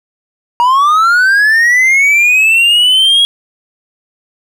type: linear sweep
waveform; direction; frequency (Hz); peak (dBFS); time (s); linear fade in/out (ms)
triangle; up; 941 to 3322; -4; 0.6-3.25; 0
effects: none